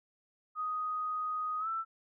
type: tone with pitch glide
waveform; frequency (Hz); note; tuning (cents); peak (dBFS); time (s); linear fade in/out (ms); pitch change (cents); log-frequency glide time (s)
sine; 1248 to 1329.9; D#6 to E6; +5 to +15; -32; 0.55-1.85; 50; +110; 1.59-1.68
effects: none